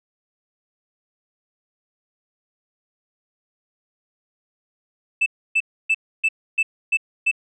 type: tone bursts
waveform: sine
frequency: 2637 Hz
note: E7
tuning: in tune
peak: -13 dBFS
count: 7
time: 5.21-7.314 s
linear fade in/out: 10 ms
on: 52 ms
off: 290 ms
effects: tanh soft clip ceiling -13 dBFS